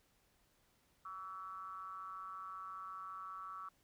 triangle ring-modulated tone, 92.7 Hz, F#2, 4 cents sharp, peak -40 dBFS, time 1.05-3.69 s, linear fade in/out 5 ms, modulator 1230 Hz, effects pink hiss -74 dBFS RMS until 3.83 s

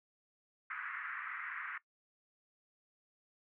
pink band-pass noise, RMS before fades -43 dBFS, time 0.7-1.78 s, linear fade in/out 5 ms, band 1200 to 2100 Hz, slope 48 dB/octave, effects noise-tail reverb RT60 0.1 s tail -19 dB re dry

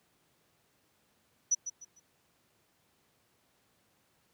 sine tone with echo, 5920 Hz, F#8, in tune, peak -23 dBFS, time 1.51-1.55 s, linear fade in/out 10 ms, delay 150 ms, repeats 3, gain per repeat -11 dB, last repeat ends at 2 s, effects pink hiss -71 dBFS RMS until 4.33 s + high-pass 100 Hz 12 dB/octave

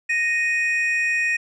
triangle tone pair together, 1862.6 / 2489 Hz, A#6 / D#7, -2 / 0 cents, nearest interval perfect fourth, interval 502 cents, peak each -20 dBFS, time 0.09-1.37 s, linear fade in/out 10 ms, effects resampled to 24000 Hz

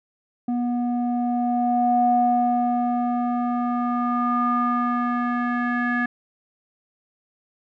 square tone with low-pass filter sweep, 242.6 Hz, B3, 31 cents flat, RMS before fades -22 dBFS, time 0.48-6.06 s, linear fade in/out 5 ms, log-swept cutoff 520 to 1700 Hz, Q 6.6, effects none

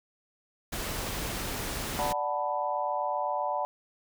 pink noise, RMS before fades -34 dBFS, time 0.72-2.13 s, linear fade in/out 10 ms
sine chord, B minor seventh, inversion first, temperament equal, 587.3 / 740 / 880 / 987.8 Hz, D5 / F#5 / A5 / B5, 0 / 0 / 0 / 0 cents, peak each -33 dBFS, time 1.99-3.65 s, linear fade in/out 0 ms
effects none

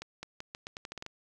accelerating click train, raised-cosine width 0.2 ms, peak -23 dBFS, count 11, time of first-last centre 0.02-1.064 s, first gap 210 ms, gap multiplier 0.83, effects none

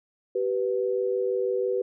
sine tone pair together, 386.3 / 492.4 Hz, G4 / B4, -25 / -5 cents, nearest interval major third, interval 420 cents, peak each -26 dBFS, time 0.35-1.82 s, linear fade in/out 5 ms, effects none

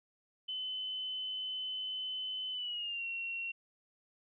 sine tone with pitch glide, 3034 to 2734 Hz, F#7 to F7, +43 to -37 cents, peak -36 dBFS, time 0.48-3.52 s, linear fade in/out 10 ms, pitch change -180 cents, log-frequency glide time 2.51-3.05 s, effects none

